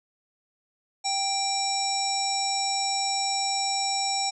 harmonic tone, 784 Hz, G5, in tune, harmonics 1 / 3 / 5 / 7 / 9 / 10, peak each -28 / -36 / -35 / -29 / -35 / -33 dBFS, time 1.04-4.31 s, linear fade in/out 20 ms, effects none

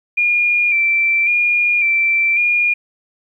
sine tone with vibrato, 2383 Hz, D7, 25 cents sharp, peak -12 dBFS, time 0.17-2.74 s, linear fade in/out 10 ms, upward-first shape square, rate 0.91 Hz, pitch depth 30 cents each way, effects 9-bit

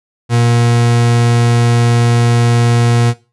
40% pulse tone, 118.6 Hz, A#2, 30 cents sharp, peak -8 dBFS, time 0.29-3.14 s, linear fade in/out 50 ms, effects noise-tail reverb RT60 0.3 s tail -17 dB re dry + resampled to 24000 Hz

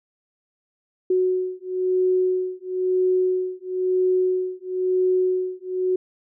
sine beating tone pair, 368.6 / 369.6 Hz, F#4 / F#4, -7 / -2 cents, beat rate 1 Hz, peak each -22 dBFS, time 1.1-5.96 s, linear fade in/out 5 ms, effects none

